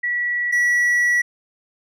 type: tone pair in turn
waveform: sine / triangle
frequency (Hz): 1940 / 1940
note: B6 / B6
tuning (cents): -31 / -31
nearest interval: unison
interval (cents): 0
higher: neither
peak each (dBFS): -19 / -13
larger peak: second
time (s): 0.03-0.52 / 0.52-1.22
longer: second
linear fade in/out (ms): 10
effects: none